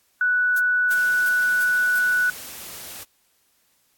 sine tone, 1480 Hz, F#6, in tune, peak -17 dBFS, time 0.21-2.3 s, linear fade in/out 2 ms
violet noise bursts, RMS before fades -31 dBFS, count 5, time 0.56-1.99 s, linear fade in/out 5 ms, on 38 ms, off 310 ms
white noise, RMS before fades -37 dBFS, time 0.9-3.04 s, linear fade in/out 10 ms
effects white hiss -64 dBFS RMS until 3.97 s + AAC 64 kbps

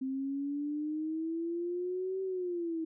sine exponential two-way sweep, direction up then down, 261.6 to 383.5 to 319.2 Hz, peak -32 dBFS, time 0.01-2.85 s, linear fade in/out 10 ms, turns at 2.22 s, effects none

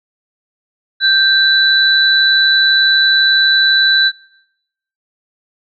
sine tone pair together, 1568 / 3974 Hz, G6 / B7, 0 / +10 cents, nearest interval octave + major third, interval 1610 cents, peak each -11 dBFS, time 1-4.12 s, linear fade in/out 50 ms, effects noise-tail reverb RT60 0.9 s tail -25 dB re dry

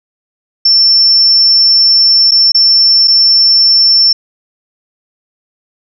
sine tone with dropouts, 5390 Hz, E8, 38 cents sharp, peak -4 dBFS, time 0.65-4.13 s, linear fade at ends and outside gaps 5 ms, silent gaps 2.31-2.317 / 2.52-2.545 / 3.075-3.079 s, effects none

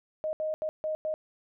sine tone bursts at uneven times, 622.3 Hz, D#5, in tune, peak -28 dBFS, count 5, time 0.24-0.33 / 0.4-0.54 / 0.62-0.69 / 0.84-0.95 / 1.05-1.14 s, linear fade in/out 0 ms, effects none

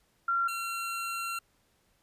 sine / 25% pulse tone pair in turn, 1374 / 1365.3 Hz, F6 / F6, -29 / -40 cents, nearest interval unison, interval 11 cents, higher first, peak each -25 / -29 dBFS, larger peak first, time 0.28-0.48 / 0.48-1.39 s, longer second, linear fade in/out 5 ms, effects pink hiss -70 dBFS RMS until 2.02 s + resampled to 32000 Hz

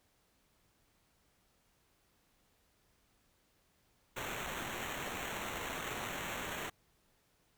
white noise with sample-and-hold, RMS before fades -41 dBFS, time 4.16-6.7 s, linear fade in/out 10 ms, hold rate 4900 Hz, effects pink hiss -73 dBFS RMS until 7.57 s

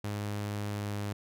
sawtooth tone with pitch glide, 103.3 to 102.53 Hz, G#2 to G#2, -9 to -22 cents, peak -29 dBFS, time 0.04-1.13 s, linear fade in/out 5 ms, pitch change -13 cents, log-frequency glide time 0.64-0.99 s, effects none

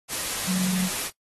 sine tone in noise, 184.3 Hz, F#3, 7 cents flat, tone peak -23 dBFS, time 0.46-0.9 s, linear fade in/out 50 ms, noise white, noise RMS -29 dBFS, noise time 0.08-1.11 s, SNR +3 dB, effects noise-tail reverb RT60 0.1 s tail -20 dB re dry + AAC 32 kbps

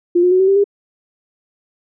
sine tone with pitch steps, 349.2 / 359.4 / 370 / 380.8 / 392 / 403.4 Hz, F4 / F4 / F#4 / F#4 / G4 / G4, 0 / +50 / 0 / +50 / 0 / +50 cents, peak -9 dBFS, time 0.15-0.642 s, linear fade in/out 10 ms, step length 82 ms, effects none

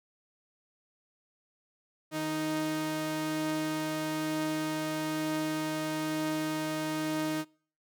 sawtooth tone pair together, 155.01 / 311.1 Hz, D#3 / D#4, -6 / 0 cents, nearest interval octave, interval 1206 cents, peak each -35 / -27 dBFS, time 2.11-7.45 s, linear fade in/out 50 ms, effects noise-tail reverb RT60 0.5 s tail -26 dB re dry

